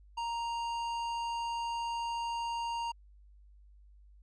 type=tone with tanh clipping; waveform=triangle; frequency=933 Hz; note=A#5; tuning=1 cent sharp; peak=-35 dBFS; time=0.17-2.92 s; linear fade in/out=10 ms; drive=18 dB; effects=added 50 Hz sine -55 dBFS peak until 4.22 s + resampled to 22050 Hz